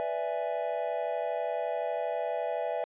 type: chord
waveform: triangle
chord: E dominant seventh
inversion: second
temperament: equal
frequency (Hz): 493.9 / 587.3 / 659.3 / 830.6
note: B4 / D5 / E5 / G#5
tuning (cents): 0 / 0 / 0 / 0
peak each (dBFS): -34 / -33 / -31 / -35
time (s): 0-2.84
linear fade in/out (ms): 0
effects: resampled to 8000 Hz